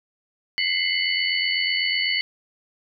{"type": "tone cluster", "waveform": "sine", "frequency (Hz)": [2034, 2122, 2979, 4469], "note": ["C7", "C7", "F#7", "C#8"], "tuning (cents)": [-50, 24, 11, 13], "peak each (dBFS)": -26, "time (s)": [0.58, 2.21], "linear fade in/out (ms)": 0, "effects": []}